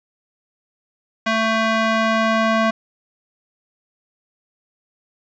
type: tone with band-pass filter sweep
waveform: square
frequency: 222.5 Hz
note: A3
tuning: 20 cents sharp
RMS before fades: -18 dBFS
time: 1.26-2.71 s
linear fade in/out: 10 ms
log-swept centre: 1700 to 1100 Hz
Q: 0.8
effects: resampled to 16000 Hz